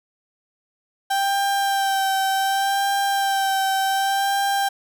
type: tone with vibrato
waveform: 35% pulse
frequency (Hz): 784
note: G5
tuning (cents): 0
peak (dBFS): -17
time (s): 1.1-4.69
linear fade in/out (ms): 10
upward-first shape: sine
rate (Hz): 0.67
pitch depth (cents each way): 24
effects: none